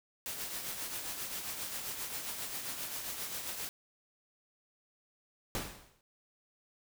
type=noise with tremolo; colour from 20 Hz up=white; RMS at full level=-38 dBFS; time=0.26-3.69 s; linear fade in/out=0 ms; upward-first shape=triangle; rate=7.5 Hz; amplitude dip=50%
type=noise with exponential decay; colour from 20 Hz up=pink; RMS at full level=-34 dBFS; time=5.55-6.01 s; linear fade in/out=1 ms; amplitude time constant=99 ms
effects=none